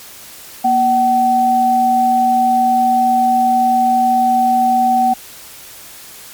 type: tone pair together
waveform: sine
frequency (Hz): 238.8 / 758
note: A#3 / F#5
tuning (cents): +42 / +42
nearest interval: octave + minor sixth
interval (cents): 2000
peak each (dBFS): -19 / -10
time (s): 0.64-5.14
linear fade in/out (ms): 10
effects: white hiss -36 dBFS RMS until 6.33 s + MP3 96 kbps